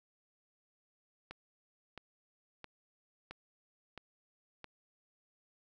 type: click train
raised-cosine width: 0.3 ms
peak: -29 dBFS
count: 6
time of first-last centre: 1.31-4.643 s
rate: 1.5 Hz
effects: none